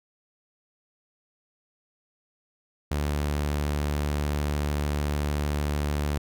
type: tone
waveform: sawtooth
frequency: 73.42 Hz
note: D2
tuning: in tune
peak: -21 dBFS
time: 2.91-6.18 s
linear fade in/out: 5 ms
effects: none